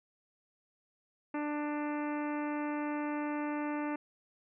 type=harmonic tone; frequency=296.2 Hz; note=D4; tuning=15 cents sharp; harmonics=1 / 2 / 3 / 4 / 5 / 6 / 7 / 8 / 9; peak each=-34 / -42 / -41 / -46 / -48 / -49 / -50 / -53 / -54 dBFS; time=1.34-3.96 s; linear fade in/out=5 ms; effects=none